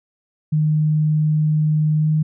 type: tone with pitch glide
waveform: sine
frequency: 153.5 to 154.84 Hz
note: D#3 to D#3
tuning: -23 to -8 cents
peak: -14 dBFS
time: 0.52-2.23 s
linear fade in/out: 10 ms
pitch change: +15 cents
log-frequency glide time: 1.97-2.09 s
effects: none